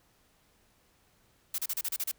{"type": "noise bursts", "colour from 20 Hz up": "blue", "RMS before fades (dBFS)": -32, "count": 8, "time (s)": [1.54, 2.115], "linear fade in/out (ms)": 5, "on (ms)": 43, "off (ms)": 33, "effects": ["pink hiss -67 dBFS RMS until 2.18 s"]}